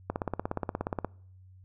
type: click train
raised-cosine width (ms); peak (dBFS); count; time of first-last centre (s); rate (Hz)
1; -16; 17; 0.1-1.047; 16.9
effects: noise-tail reverb RT60 0.6 s tail -25 dB re dry + added 93 Hz sine -51 dBFS peak until 1.64 s